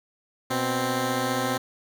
10% pulse tone pair together, 123.46 / 261.6 Hz, B2 / C4, 0 / 0 cents, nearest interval octave + minor second, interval 1300 cents, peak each -21 / -17 dBFS, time 0.5-1.58 s, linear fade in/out 10 ms, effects none

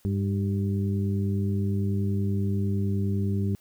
harmonic tone with a mistuned harmonic, 99.8 Hz, G2, 32 cents sharp, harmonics 1 / 2 / 3 / 4, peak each -25 / -28 / -38 / -36 dBFS, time 0.05-3.55 s, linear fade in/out 0 ms, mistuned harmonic 4, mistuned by -41 cents, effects white hiss -62 dBFS RMS until 3.6 s

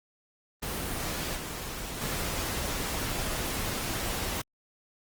pink noise with level steps, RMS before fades -33 / -37 / -32 dBFS, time 0.62-4.42 s, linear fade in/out 10 ms, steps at 1.36 / 2.01 s, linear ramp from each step 5 ms, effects Opus 24 kbps

